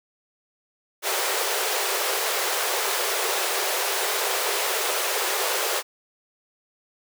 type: high-pass noise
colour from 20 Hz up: pink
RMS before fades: -25 dBFS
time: 1.02-5.83 s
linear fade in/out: 50 ms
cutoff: 370 Hz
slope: 96 dB/octave
effects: none